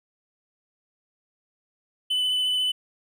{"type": "tone with vibrato", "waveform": "triangle", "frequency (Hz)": 3006, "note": "F#7", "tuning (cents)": 27, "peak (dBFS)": -20, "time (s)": [2.1, 2.72], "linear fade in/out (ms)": 10, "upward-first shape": "triangle", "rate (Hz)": 14, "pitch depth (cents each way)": 18, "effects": []}